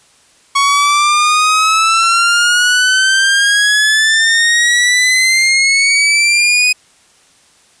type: exponential sweep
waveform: sawtooth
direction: up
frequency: 1108.7 to 2500 Hz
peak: -5 dBFS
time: 0.55-6.73 s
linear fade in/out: 10 ms
effects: white hiss -49 dBFS RMS until 7.8 s + resampled to 22050 Hz